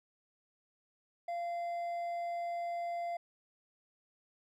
triangle tone with hard clipping, 690 Hz, F5, 21 cents flat, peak -36 dBFS, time 1.28-3.17 s, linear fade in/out 5 ms, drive 7 dB, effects none

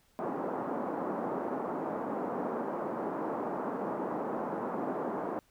pink band-pass noise, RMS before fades -35 dBFS, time 0.19-5.39 s, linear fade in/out 0 ms, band 220 to 1100 Hz, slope 24 dB/octave, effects pink hiss -68 dBFS RMS until 5.5 s

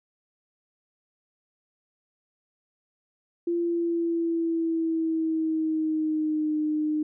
sine tone with pitch glide, 342.8 to 305.4 Hz, F4 to D#4, -32 to -32 cents, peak -23 dBFS, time 3.47-7.03 s, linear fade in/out 5 ms, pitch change -200 cents, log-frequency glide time 3.57-6.56 s, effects none

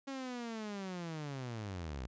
sawtooth linear sweep, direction down, 275.8 to 57.7 Hz, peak -36 dBFS, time 0.07-2.07 s, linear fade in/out 10 ms, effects resampled to 16000 Hz

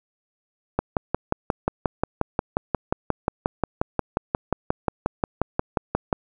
click train, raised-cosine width 1 ms, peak -6 dBFS, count 31, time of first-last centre 0.79-6.128 s, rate 5.62 Hz, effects none

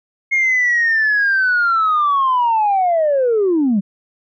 sine linear sweep, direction down, 2155 to 185 Hz, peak -11 dBFS, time 0.31-3.81 s, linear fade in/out 20 ms, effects tanh soft clip ceiling -9 dBFS

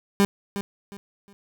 30% pulse tone with echo, 200 Hz, G3, 35 cents sharp, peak -13 dBFS, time 0.2-0.25 s, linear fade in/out 0 ms, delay 360 ms, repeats 3, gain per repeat -11 dB, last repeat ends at 1.33 s, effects none

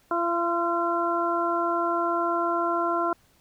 harmonic tone with a mistuned harmonic, 340.8 Hz, F4, 42 cents flat, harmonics 1 / 2 / 3 / 4, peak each -28 / -28 / -28 / -28 dBFS, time 0.11-3.13 s, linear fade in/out 2 ms, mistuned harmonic 3, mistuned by +20 cents, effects pink hiss -62 dBFS RMS until 3.4 s

